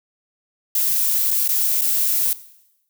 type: noise with dropouts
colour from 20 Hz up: violet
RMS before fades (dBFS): -19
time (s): 0.75-2.33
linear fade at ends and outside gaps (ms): 2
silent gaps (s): 1.307-1.311 / 1.478-1.489 / 1.812-1.818
effects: noise-tail reverb RT60 0.9 s tail -17 dB re dry